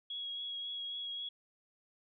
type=tone with vibrato; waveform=sine; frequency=3322 Hz; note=G#7; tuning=in tune; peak=-38 dBFS; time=0.1-1.29 s; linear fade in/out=5 ms; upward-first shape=triangle; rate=3.7 Hz; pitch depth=18 cents each way; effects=none